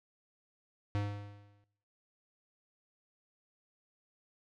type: tone with exponential decay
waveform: square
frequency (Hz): 102.3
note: G#2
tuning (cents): -26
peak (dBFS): -30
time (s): 0.95-1.64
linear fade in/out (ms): 0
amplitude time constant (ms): 150
effects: noise-tail reverb RT60 0.7 s tail -18 dB re dry + low-pass 4000 Hz 12 dB/octave